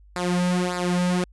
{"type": "tone with flanger", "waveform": "sawtooth", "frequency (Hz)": 178.9, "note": "F3", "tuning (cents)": 42, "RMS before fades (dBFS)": -23, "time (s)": [0.16, 1.24], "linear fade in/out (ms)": 0, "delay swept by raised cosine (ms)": [0.32, 2.92], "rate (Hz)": 1.7, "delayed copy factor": -0.8, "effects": ["added 50 Hz sine -48 dBFS peak until 1.32 s", "resampled to 24000 Hz"]}